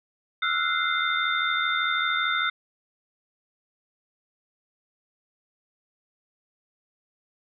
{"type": "tone cluster", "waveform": "sine", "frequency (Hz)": [1317, 1390, 1475, 2082, 3608], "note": ["E6", "F6", "F#6", "C7", "A7"], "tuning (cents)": [-2, -9, -6, -9, 43], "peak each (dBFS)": -29, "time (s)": [0.42, 2.5], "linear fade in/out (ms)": 5, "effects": []}